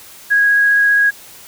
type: tone with vibrato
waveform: sine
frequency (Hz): 1651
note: G#6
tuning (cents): -11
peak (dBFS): -9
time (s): 0.3-1.11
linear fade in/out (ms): 20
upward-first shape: triangle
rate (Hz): 15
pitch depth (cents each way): 9
effects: white hiss -39 dBFS RMS until 1.47 s